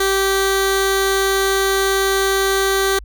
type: tone with notch filter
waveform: 15% pulse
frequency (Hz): 388.7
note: G4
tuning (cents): -15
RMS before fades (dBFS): -17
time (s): 0-2.99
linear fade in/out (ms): 5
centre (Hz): 890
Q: 1.4
effects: added 50 Hz sine -33 dBFS peak until 3.04 s